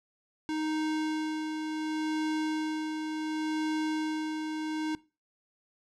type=tone with tremolo; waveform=square; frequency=311.1 Hz; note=D#4; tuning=in tune; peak=-29 dBFS; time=0.49-4.95 s; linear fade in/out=0 ms; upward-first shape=sine; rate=0.69 Hz; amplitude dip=40%; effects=noise-tail reverb RT60 0.3 s tail -20 dB re dry + low-pass 6000 Hz 12 dB/octave